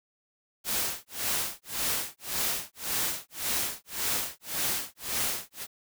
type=noise with tremolo; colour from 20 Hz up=white; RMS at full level=-28 dBFS; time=0.64-5.67 s; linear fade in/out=50 ms; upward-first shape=sine; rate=1.8 Hz; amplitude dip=100%; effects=none